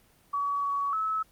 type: tone with pitch steps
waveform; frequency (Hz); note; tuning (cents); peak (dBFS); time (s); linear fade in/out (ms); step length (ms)
sine; 1134 / 1127 / 1298; C#6 / C#6 / E6; +39 / +28 / -27; -26; 0.33-1.23; 10; 300
effects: pink hiss -62 dBFS RMS until 1.31 s + Opus 24 kbps